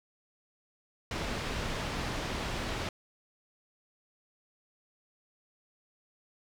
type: low-pass noise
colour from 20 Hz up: pink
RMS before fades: -35 dBFS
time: 1.11-2.89 s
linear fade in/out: 2 ms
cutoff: 4600 Hz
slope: 12 dB/octave
effects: none

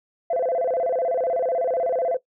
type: tone with vibrato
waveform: sine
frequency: 587.3 Hz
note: D5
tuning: in tune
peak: -19 dBFS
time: 0.3-2.17 s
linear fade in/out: 5 ms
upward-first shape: square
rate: 16 Hz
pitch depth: 240 cents each way
effects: noise-tail reverb RT60 0.1 s tail -17 dB re dry + tanh soft clip ceiling -15 dBFS

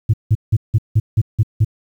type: tone bursts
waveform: sine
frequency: 108.2 Hz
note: A2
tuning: 29 cents flat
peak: -7 dBFS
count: 8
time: 0.09-1.648 s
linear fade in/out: 10 ms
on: 46 ms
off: 170 ms
effects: tanh soft clip ceiling -7 dBFS + 8-bit

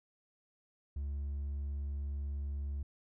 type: tone with hard clipping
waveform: sine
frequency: 70.9 Hz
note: C#2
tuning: 40 cents sharp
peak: -36 dBFS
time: 0.96-2.83 s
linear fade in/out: 5 ms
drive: 2 dB
effects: none

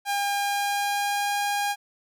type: tone with pitch glide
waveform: sawtooth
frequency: 806 to 813.5 Hz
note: G5 to G#5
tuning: +48 to -36 cents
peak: -20 dBFS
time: 0.05-1.76 s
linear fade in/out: 50 ms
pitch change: +16 cents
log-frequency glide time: 0.35-1.38 s
effects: none

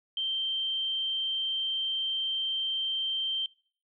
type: tone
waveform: sine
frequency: 3136 Hz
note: G7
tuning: in tune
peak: -28 dBFS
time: 0.17-3.46 s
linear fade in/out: 2 ms
effects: noise-tail reverb RT60 0.5 s tail -23 dB re dry

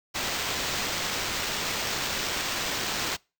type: noise with sample-and-hold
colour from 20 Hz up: blue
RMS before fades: -30 dBFS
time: 0.14-3.17 s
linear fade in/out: 20 ms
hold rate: 11025 Hz
effects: noise-tail reverb RT60 0.3 s tail -26 dB re dry

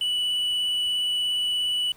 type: tone with vibrato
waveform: triangle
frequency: 2960 Hz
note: F#7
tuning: in tune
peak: -21 dBFS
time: 0.01-1.92 s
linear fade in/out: 2 ms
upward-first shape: sine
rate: 17 Hz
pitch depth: 10 cents each way
effects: pink hiss -54 dBFS RMS until 1.96 s

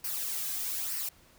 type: noise with flanger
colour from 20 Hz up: blue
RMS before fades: -34 dBFS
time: 0.04-1.09 s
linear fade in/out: 5 ms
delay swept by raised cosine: 0.27 to 2.17 ms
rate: 1.1 Hz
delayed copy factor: -0.55
effects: pink hiss -60 dBFS RMS until 1.38 s

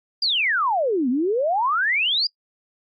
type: exponential two-way sweep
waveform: sine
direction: down then up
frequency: 4948 to 236.9 to 4948 Hz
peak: -18 dBFS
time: 0.22-2.27 s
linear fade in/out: 5 ms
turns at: 1.09 s
effects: noise-tail reverb RT60 0.1 s tail -24 dB re dry + AAC 48 kbps

